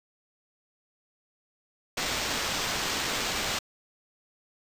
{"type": "noise with sample-and-hold", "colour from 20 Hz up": "violet", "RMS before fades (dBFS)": -30, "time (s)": [1.97, 3.59], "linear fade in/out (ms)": 5, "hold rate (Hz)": 11025, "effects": ["resampled to 32000 Hz"]}